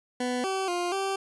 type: tone with pitch steps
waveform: 20% pulse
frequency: 248.6 / 383.2 / 351.9 / 388.9 Hz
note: B3 / G4 / F4 / G4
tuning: +12 / -39 / +13 / -14 cents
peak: -22 dBFS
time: 0.2-1.16 s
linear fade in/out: 5 ms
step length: 240 ms
effects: resampled to 24000 Hz